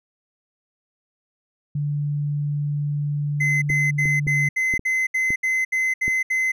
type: tone with pitch glide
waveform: sine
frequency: 146 to 144.66 Hz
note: D3 to D3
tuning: -10 to -26 cents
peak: -21 dBFS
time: 1.75-4.49 s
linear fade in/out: 5 ms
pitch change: -16 cents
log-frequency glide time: 4.27-4.34 s
type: tone bursts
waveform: triangle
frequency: 2051 Hz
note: C7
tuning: 35 cents flat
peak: -17 dBFS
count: 11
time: 3.4-6.52 s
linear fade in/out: 10 ms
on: 220 ms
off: 70 ms
type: clicks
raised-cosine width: 3 ms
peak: -18 dBFS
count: 7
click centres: 3.701 / 4.056 / 4.269 / 4.739 / 4.794 / 5.305 / 6.08 s
effects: none